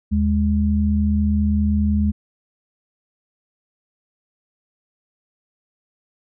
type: tone pair together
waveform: sine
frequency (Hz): 77.78 / 207.6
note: D#2 / G#3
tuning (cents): 0 / 0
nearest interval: octave + perfect fourth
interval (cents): 1700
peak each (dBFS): -18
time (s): 0.11-2.12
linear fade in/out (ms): 20
effects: none